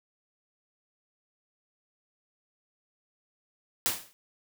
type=noise with exponential decay; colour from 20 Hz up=white; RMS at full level=-24 dBFS; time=3.86-4.13 s; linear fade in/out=0 ms; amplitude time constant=57 ms; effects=none